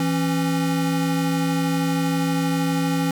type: tone pair together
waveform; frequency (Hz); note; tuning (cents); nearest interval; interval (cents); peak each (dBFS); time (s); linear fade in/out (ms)
square; 166.2 / 272.8; E3 / C#4; +15 / -28; major sixth; 857; -23; 0-3.11; 2
effects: 9-bit